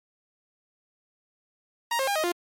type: tone with pitch steps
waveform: sawtooth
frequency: 938 / 535 / 805 / 626 / 349.7 Hz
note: A#5 / C5 / G5 / D#5 / F4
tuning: +11 / +38 / +46 / +10 / +2 cents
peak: -20 dBFS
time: 1.91-2.32 s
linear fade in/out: 5 ms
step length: 82 ms
effects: MP3 64 kbps